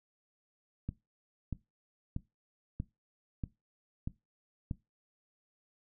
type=click train; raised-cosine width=5 ms; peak=-23 dBFS; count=7; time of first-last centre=0.89-4.712 s; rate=1.57 Hz; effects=noise-tail reverb RT60 0.2 s tail -18 dB re dry